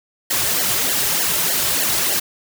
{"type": "noise with flanger", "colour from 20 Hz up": "white", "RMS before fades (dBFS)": -19, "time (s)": [0.3, 2.2], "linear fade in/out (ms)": 10, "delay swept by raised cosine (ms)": [0.8, 4.2], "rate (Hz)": 3.3, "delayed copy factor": -0.8, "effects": []}